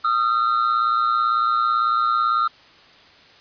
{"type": "tone pair together", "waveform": "triangle", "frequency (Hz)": [1235, 1353], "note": ["D#6", "E6"], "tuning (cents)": [-13, 45], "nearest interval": "major second", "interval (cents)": 158, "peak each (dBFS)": -18, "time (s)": [0.04, 2.48], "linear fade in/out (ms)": 10, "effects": ["white hiss -49 dBFS RMS until 3.4 s", "resampled to 11025 Hz"]}